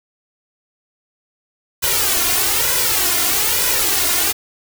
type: noise with flanger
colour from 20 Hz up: white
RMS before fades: -17 dBFS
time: 1.82-4.33 s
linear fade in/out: 20 ms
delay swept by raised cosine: 2 to 2.87 ms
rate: 1.1 Hz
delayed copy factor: +0.85
effects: none